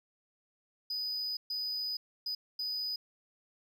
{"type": "tone bursts at uneven times", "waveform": "triangle", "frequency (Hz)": 4978, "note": "D#8", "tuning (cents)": 0, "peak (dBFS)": -32, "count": 4, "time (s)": [[0.9, 1.37], [1.5, 1.97], [2.26, 2.35], [2.59, 2.96]], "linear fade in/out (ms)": 5, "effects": []}